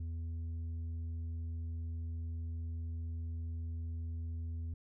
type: tone with tanh clipping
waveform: triangle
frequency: 82.41 Hz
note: E2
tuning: in tune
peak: -38 dBFS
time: 0-4.74 s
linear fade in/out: 5 ms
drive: 9 dB
effects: none